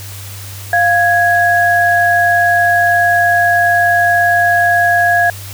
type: tone pair together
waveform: sine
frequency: 698.5 / 1661.3 Hz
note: F5 / G#6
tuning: 0 / 0 cents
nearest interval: octave + minor third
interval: 1500 cents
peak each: -11 dBFS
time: 0.73-5.3 s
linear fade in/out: 2 ms
effects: added 98 Hz sine -28 dBFS peak until 5.53 s + white hiss -32 dBFS RMS until 5.53 s